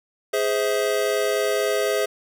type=chord; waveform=square; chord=Ab augmented; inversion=none; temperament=just; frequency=415.3 / 519.1 / 648.9 Hz; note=Ab4 / C5 / E5; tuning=0 / -14 / -27 cents; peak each=-24 / -26 / -26 dBFS; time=0.33-2.06 s; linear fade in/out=10 ms; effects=none